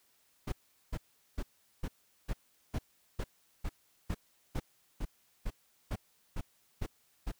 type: noise bursts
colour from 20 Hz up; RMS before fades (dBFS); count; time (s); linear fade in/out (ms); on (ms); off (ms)
brown; -34; 16; 0.47-7.318; 10; 53; 400
effects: white hiss -70 dBFS RMS until 7.39 s